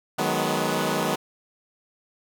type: chord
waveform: 10% pulse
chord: G# minor seventh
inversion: second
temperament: equal with one note detuned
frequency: 155.56 / 185 / 210.3 / 246.9 Hz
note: D#3 / F#3 / G#3 / B3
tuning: 0 / 0 / +22 / 0 cents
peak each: -20 dBFS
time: 0.18-1.16 s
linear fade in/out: 10 ms
effects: none